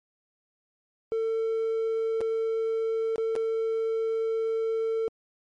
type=tone with dropouts; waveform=triangle; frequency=448.6 Hz; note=A4; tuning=34 cents sharp; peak=-22 dBFS; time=1.12-5.08 s; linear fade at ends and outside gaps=0 ms; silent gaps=2.207-2.213 / 3.159-3.181 / 3.354-3.362 s; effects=tanh soft clip ceiling -18 dBFS + MP3 48 kbps